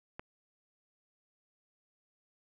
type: click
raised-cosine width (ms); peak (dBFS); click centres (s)
0.5; -26; 0.195
effects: none